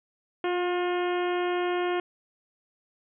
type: harmonic tone with a mistuned harmonic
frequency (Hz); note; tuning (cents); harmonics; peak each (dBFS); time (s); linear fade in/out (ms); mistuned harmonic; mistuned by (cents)
357.1; F4; +39; 1 / 2 / 3 / 4 / 5 / 6 / 7 / 8 / 9; -26 / -32 / -36 / -38 / -40 / -42 / -43 / -44 / -45; 0.44-2; 2; 1; -16
effects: none